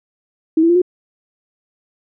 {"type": "tone with pitch steps", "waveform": "sine", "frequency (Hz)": [320, 333.2, 347, 361.3], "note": ["D#4", "E4", "F4", "F#4"], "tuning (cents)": [49, 19, -11, -41], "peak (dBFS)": -9, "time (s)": [0.57, 0.818], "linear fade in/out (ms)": 5, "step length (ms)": 62, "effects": []}